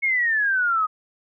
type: exponential sweep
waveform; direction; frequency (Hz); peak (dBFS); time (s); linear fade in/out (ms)
sine; down; 2200 to 1241; -18; 0.02-0.87; 20
effects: none